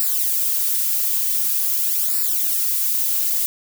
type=noise with flanger; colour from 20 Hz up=violet; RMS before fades=-20 dBFS; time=0-3.46 s; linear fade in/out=0 ms; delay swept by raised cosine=0.31 to 4.01 ms; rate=0.46 Hz; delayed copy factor=-0.75; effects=none